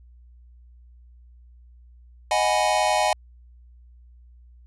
square chord, G# minor seventh, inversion second, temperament equal, 622.3 / 740 / 830.6 / 987.8 Hz, D#5 / F#5 / G#5 / B5, 0 / 0 / 0 / 0 cents, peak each -25 / -25 / -24 / -29 dBFS, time 2.31-3.13 s, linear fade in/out 2 ms, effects added 60 Hz sine -47 dBFS peak until 4.66 s + resampled to 24000 Hz

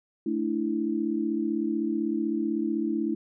sine chord, A suspended fourth, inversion none, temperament equal, 220 / 293.7 / 329.6 Hz, A3 / D4 / E4, 0 / 0 / 0 cents, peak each -30 / -30 / -28 dBFS, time 0.26-3.15 s, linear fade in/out 5 ms, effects none

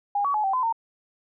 sine tone with pitch steps, 813 / 1131 / 850 / 775 / 1019 / 912 Hz, G#5 / C#6 / G#5 / G5 / C6 / A#5, -37 / +34 / +40 / -20 / -46 / -38 cents, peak -21 dBFS, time 0.15-0.726 s, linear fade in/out 5 ms, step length 96 ms, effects none

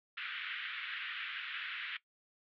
pink band-pass noise, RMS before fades -42 dBFS, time 0.17-1.97 s, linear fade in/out 5 ms, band 1400 to 3400 Hz, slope 48 dB/octave, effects noise-tail reverb RT60 0.1 s tail -17 dB re dry

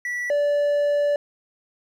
triangle tone pair in turn, 1953 / 580.6 Hz, B6 / D5, -20 / -20 cents, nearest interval octave + major sixth, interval 2100 cents, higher first, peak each -23 / -16 dBFS, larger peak second, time 0.05-0.3 / 0.3-1.16 s, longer second, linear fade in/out 2 ms, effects none

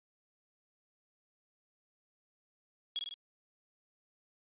sine tone with echo, 3322 Hz, G#7, in tune, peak -32 dBFS, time 2.96-2.99 s, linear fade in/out 0 ms, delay 50 ms, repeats 3, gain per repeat -3 dB, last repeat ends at 3.14 s, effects resampled to 8000 Hz

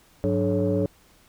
sine tone cluster, 101.2 / 184.3 / 294.2 / 429.1 / 553 Hz, G#2 / F#3 / D4 / A4 / C#5, -44 / -7 / +3 / -43 / -4 cents, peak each -26 dBFS, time 0.24-0.86 s, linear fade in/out 0 ms, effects tanh soft clip ceiling -13 dBFS + pink hiss -57 dBFS RMS until 1.28 s

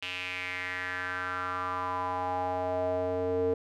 square tone with band-pass filter sweep, 91.1 Hz, F#2, 26 cents flat, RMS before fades -32 dBFS, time 0.02-3.54 s, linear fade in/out 5 ms, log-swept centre 2800 to 450 Hz, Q 4.7, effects none

